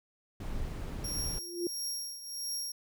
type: noise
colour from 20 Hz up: brown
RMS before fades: -37 dBFS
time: 0.4-1.39 s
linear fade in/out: 5 ms
type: tone with tremolo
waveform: 25% pulse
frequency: 5588 Hz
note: F8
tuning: in tune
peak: -28 dBFS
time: 1.04-2.72 s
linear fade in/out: 5 ms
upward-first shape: triangle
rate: 1.5 Hz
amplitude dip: 75%
type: tone with exponential growth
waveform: sine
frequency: 349.2 Hz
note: F4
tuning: in tune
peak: -27 dBFS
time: 1.27-1.67 s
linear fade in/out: 2 ms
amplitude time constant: 85 ms
effects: none